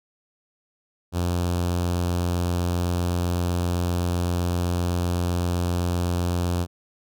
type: tone with notch filter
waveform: sawtooth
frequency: 87.8 Hz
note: F2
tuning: 10 cents sharp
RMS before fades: -24 dBFS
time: 1.12-6.67 s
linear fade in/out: 50 ms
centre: 2000 Hz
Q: 1.4
effects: none